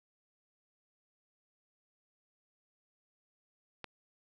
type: click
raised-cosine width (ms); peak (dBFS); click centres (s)
0.3; -25; 3.843
effects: none